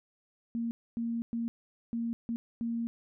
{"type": "tone bursts at uneven times", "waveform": "sine", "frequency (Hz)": 232.2, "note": "A#3", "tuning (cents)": -7, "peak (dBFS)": -30, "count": 6, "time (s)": [[0.55, 0.71], [0.97, 1.22], [1.33, 1.48], [1.93, 2.13], [2.29, 2.36], [2.61, 2.87]], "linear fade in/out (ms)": 0, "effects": []}